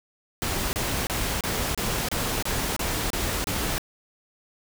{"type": "noise bursts", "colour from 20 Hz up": "pink", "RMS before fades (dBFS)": -27, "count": 10, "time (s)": [0.42, 3.781], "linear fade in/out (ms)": 0, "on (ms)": 310, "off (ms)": 29, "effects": []}